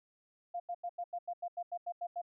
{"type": "tone bursts", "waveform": "sine", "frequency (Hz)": 699, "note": "F5", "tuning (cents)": 1, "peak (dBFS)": -35, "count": 12, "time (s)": [0.54, 2.217], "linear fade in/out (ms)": 10, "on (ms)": 60, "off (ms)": 87, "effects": []}